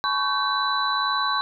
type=tone cluster; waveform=sine; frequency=857 / 1014 / 1116 / 1544 / 3972 Hz; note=A5 / B5 / C#6 / G6 / B7; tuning=-46 / +45 / +11 / -27 / +9 cents; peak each=-31 / -31 / -24 / -28 / -27 dBFS; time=0.04-1.41 s; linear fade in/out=0 ms; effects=none

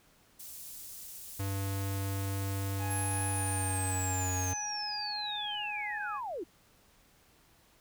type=high-pass noise; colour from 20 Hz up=pink; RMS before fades=-46 dBFS; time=0.39-4.53 s; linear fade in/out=10 ms; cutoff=8500 Hz; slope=12 dB/octave
type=tone with pitch glide; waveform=square; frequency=98 to 91.97 Hz; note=G2 to F#2; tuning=0 to -10 cents; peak=-33 dBFS; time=1.39-4.54 s; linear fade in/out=10 ms; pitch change=-110 cents; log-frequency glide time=3.36-4.3 s
type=harmonic tone; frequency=835 Hz; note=G#5; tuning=9 cents sharp; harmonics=1 / 2 / 3; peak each=-39 / -45 / -49 dBFS; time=2.78-6.21 s; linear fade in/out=50 ms
type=linear sweep; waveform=sine; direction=down; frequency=11175 to 293.7 Hz; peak=-35 dBFS; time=2.9-6.44 s; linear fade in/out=10 ms
effects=pink hiss -64 dBFS RMS until 7.8 s

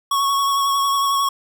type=tone with vibrato; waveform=square; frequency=1108.7 Hz; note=C#6; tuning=in tune; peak=-17 dBFS; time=0.11-1.29 s; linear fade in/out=5 ms; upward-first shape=sine; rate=11 Hz; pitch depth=21 cents each way; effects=none

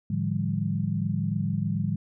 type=tone cluster; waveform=sine; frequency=108.3 / 149.5 / 172.4 / 199.3 Hz; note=A2 / D3 / F3 / G3; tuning=-27 / +31 / -22 / +29 cents; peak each=-30 dBFS; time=0.1-1.96 s; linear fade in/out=5 ms; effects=none

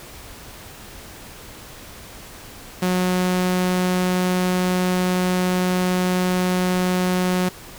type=tone; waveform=sawtooth; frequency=182.2 Hz; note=F#3; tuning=26 cents flat; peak=-14 dBFS; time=2.82-7.49 s; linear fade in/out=5 ms; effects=pink hiss -40 dBFS RMS until 7.78 s

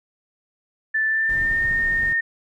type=tone with pitch glide; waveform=sine; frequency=1760 to 1832.6 Hz; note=A6 to A#6; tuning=0 to -30 cents; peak=-18 dBFS; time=0.94-2.21 s; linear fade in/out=10 ms; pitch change=+70 cents; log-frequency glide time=1.07-1.65 s
type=noise; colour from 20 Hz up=brown; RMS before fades=-33 dBFS; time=1.29-2.13 s; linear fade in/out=2 ms
effects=none

